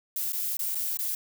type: noise with dropouts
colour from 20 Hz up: violet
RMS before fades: -30 dBFS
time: 0.16-1.15 s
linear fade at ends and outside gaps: 2 ms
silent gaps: 0.322-0.331 / 0.57-0.592 / 0.748-0.753 / 0.972-0.989 s
effects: none